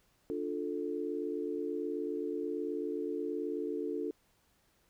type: chord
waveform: sine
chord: D minor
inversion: none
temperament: just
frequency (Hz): 293.7 / 352.4 / 440.5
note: D4 / F4 / A4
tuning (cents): 0 / +16 / +2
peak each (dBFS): -38 / -38 / -37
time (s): 0.3-4.11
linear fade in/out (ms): 0
effects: pink hiss -71 dBFS RMS until 4.89 s